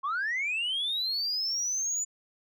sine linear sweep, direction up, 1050 to 7040 Hz, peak -26 dBFS, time 0.03-2.05 s, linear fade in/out 20 ms, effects tanh soft clip ceiling -25 dBFS

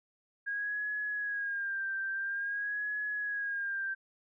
sine tone with vibrato, 1629 Hz, G#6, 34 cents flat, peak -32 dBFS, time 0.46-3.95 s, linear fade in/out 20 ms, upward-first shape sine, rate 0.49 Hz, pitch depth 63 cents each way, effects none

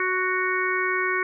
harmonic tone, 370.3 Hz, F#4, 1 cent sharp, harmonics 1 / 3 / 4 / 5 / 6, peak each -28 / -28 / -28 / -28 / -28 dBFS, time 0-1.23 s, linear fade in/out 2 ms, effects none

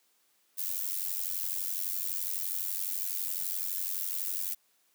violet noise with amplitude modulation, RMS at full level -30 dBFS, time 0.57-4.55 s, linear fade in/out 20 ms, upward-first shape sine, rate 91.9 Hz, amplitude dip 85%, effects white hiss -70 dBFS RMS until 4.94 s + high-pass 200 Hz 12 dB/octave

